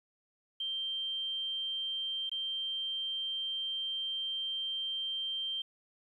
sine tone with dropouts, 3150 Hz, G7, 8 cents sharp, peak -33 dBFS, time 0.6-5.62 s, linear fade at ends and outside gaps 5 ms, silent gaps 2.295-2.315 s, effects 11-bit

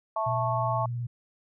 harmonic tone, 220 Hz, A3, in tune, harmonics 3 / 4 / 5, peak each -30 / -30 / -30 dBFS, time 0.16-0.86 s, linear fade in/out 5 ms
sine tone with vibrato, 120 Hz, B2, 49 cents flat, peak -29 dBFS, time 0.26-1.07 s, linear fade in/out 10 ms, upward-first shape sine, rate 19 Hz, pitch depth 40 cents each way
effects none

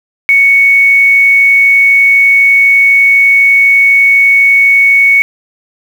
sine tone with quantisation, 2222 Hz, C#7, 4 cents sharp, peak -3 dBFS, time 0.29-5.22 s, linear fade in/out 0 ms, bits 5, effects none

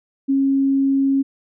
sine tone, 272.6 Hz, C#4, 29 cents flat, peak -14 dBFS, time 0.28-1.23 s, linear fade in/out 20 ms, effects none

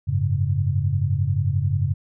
sine chord, F# suspended second, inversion none, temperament equal, 92.5 / 103.83 / 138.59 Hz, F#2 / G#2 / C#3, 0 / 0 / 0 cents, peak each -23 dBFS, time 0.07-1.94 s, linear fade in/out 20 ms, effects none

